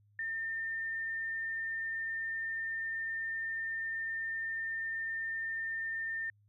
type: tone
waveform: sine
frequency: 1807 Hz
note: A6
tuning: 46 cents sharp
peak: -34 dBFS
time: 0.19-6.3 s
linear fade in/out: 2 ms
effects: added 103 Hz sine -64 dBFS peak until 6.48 s